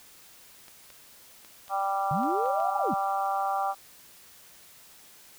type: clicks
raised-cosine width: 0.2 ms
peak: -32 dBFS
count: 7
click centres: 0.682 / 0.903 / 1.448 / 1.681 / 2.234 / 2.459 / 2.602 s
type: harmonic tone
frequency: 196 Hz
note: G3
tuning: in tune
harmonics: 3 / 4 / 5 / 6 / 7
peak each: -37 / -27 / -38 / -32 / -38 dBFS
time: 1.69-3.75 s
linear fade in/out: 50 ms
type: linear two-way sweep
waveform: sine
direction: up then down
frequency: 130.2 to 830.6 to 150.6 Hz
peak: -28 dBFS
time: 2.11-2.94 s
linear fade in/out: 2 ms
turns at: 2.77 s
effects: white hiss -53 dBFS RMS until 5.38 s